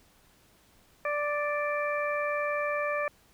harmonic tone, 587.3 Hz, D5, in tune, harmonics 1 / 2 / 3 / 4, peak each -30 / -33 / -35 / -36 dBFS, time 1.05-3.08 s, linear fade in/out 2 ms, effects pink hiss -62 dBFS RMS until 3.33 s

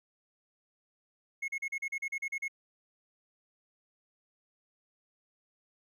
triangle tone bursts, 2172 Hz, C#7, 36 cents flat, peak -30 dBFS, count 11, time 1.42-2.482 s, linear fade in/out 10 ms, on 62 ms, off 38 ms, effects none

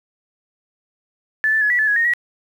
sine tone with pitch steps, 1743 / 1760 / 1696 / 1951 / 1735 / 1671 / 1852 / 1918 Hz, A6 / A6 / G#6 / B6 / A6 / G#6 / A#6 / A#6, -17 / 0 / +36 / -22 / -25 / +10 / -12 / +49 cents, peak -14 dBFS, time 1.44-2.136 s, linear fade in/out 0 ms, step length 87 ms, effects 8-bit

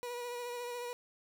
30% pulse tone with vibrato, 484.9 Hz, B4, 32 cents flat, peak -36 dBFS, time 0.03-0.93 s, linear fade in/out 0 ms, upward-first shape sine, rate 14 Hz, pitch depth 23 cents each way, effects none

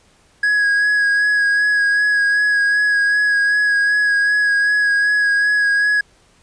triangle tone with vibrato, 1661.2 Hz, G#6, in tune, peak -11 dBFS, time 0.43-6.01 s, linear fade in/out 5 ms, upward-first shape sine, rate 2.6 Hz, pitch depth 20 cents each way, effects pink hiss -54 dBFS RMS until 6.42 s + resampled to 22050 Hz

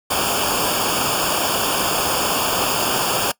pink noise with comb filter, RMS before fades -20 dBFS, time 0.1-3.32 s, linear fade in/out 10 ms, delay 0.5 ms, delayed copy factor -0.95, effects noise-tail reverb RT60 0.1 s tail -21 dB re dry

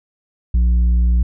sine tone with tanh clipping, 59.5 Hz, A#1, 36 cents sharp, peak -12 dBFS, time 0.54-1.23 s, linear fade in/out 5 ms, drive 5 dB, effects none

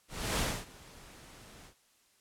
pink noise with ADSR envelope, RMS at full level -30 dBFS, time 0.08-1.75 s, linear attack 310 ms, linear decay 260 ms, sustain -23 dB, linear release 96 ms, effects white hiss -68 dBFS RMS until 2.2 s + low-pass 11000 Hz 12 dB/octave

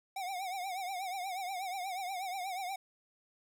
square tone with vibrato, 750 Hz, F#5, 23 cents sharp, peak -37 dBFS, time 0.16-2.76 s, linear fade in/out 5 ms, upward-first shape triangle, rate 8.3 Hz, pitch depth 120 cents each way, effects none

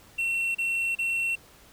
triangle tone bursts, 2715 Hz, F7, 50 cents flat, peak -23 dBFS, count 3, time 0.18-1.356 s, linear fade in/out 10 ms, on 370 ms, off 33 ms, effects pink hiss -54 dBFS RMS until 1.72 s

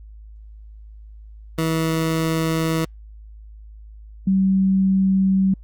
20% pulse / sine tone pair in turn, 161.6 / 191.51 Hz, E3 / G3, -34 / -40 cents, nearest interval minor third, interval 294 cents, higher second, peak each -14 dBFS, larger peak neither, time 1.58-2.85 / 4.27-5.54 s, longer neither, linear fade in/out 5 ms, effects added 53 Hz sine -38 dBFS peak until 5.63 s + Opus 48 kbps

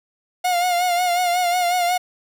45% pulse tone with vibrato, 712 Hz, F5, 33 cents sharp, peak -17 dBFS, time 0.44-1.98 s, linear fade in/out 10 ms, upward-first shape sine, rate 5.5 Hz, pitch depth 48 cents each way, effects none

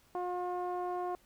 sawtooth tone with low-pass filter, 358 Hz, F4, 43 cents sharp, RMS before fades -36 dBFS, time 0.15-1.15 s, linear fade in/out 0 ms, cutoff 890 Hz, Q 5.1, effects pink hiss -66 dBFS RMS until 1.25 s

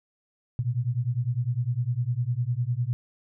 sine beating tone pair, 116.8 / 126.7 Hz, A#2 / B2, +4 / +45 cents, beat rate 9.9 Hz, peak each -27 dBFS, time 0.59-2.93 s, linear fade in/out 0 ms, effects none

